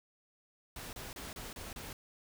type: noise bursts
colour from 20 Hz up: pink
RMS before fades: -45 dBFS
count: 6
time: 0.76-1.93 s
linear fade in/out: 2 ms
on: 170 ms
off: 30 ms
effects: none